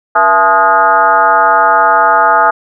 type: tone with frequency modulation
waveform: sine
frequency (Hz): 1053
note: C6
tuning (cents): +11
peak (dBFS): -5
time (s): 0.15-2.51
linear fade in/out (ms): 10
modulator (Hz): 192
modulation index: 2.1
effects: none